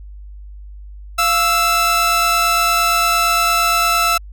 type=tone pair together; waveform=sawtooth; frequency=693.6 / 1318.5 Hz; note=F5 / E6; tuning=-12 / 0 cents; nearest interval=major seventh; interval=1112 cents; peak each=-17 / -10 dBFS; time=1.18-4.18 s; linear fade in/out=10 ms; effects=added 50 Hz sine -32 dBFS peak until 4.32 s